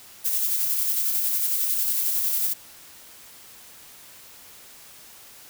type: noise with tremolo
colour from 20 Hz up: violet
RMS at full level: -23 dBFS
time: 0.24-2.54 s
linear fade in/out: 20 ms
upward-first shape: square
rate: 11 Hz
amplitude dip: 25%
effects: white hiss -47 dBFS RMS until 5.49 s